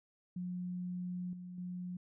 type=tone with level steps; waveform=sine; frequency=179.6 Hz; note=F3; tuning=49 cents sharp; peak=-37 / -44 / -39 dBFS; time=0.36-1.97 s; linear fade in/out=5 ms; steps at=1.33 / 1.58 s; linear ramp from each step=2 ms; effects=none